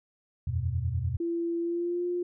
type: chord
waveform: sine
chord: E suspended second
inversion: none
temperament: equal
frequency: 82.41 / 92.5 / 123.47 Hz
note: E2 / F#2 / B2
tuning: 0 / 0 / 0 cents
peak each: -31 dBFS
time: 0.47-1.17 s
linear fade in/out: 5 ms
type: tone with pitch glide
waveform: sine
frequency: 338.4 to 353.2 Hz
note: E4 to F4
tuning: +45 to +20 cents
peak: -27 dBFS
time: 1.2-2.23 s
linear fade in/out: 5 ms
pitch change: +75 cents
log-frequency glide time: 1.6-2.05 s
effects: none